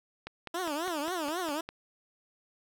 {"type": "click train", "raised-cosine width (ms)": 0.3, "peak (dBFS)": -23, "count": 8, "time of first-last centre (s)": [0.27, 1.69], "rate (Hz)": 4.93}
{"type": "tone with vibrato", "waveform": "15% pulse", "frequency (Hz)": 325.9, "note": "E4", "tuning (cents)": -20, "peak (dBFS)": -25, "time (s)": [0.54, 1.61], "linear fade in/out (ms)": 5, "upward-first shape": "triangle", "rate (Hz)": 3.8, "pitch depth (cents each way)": 270}
{"effects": []}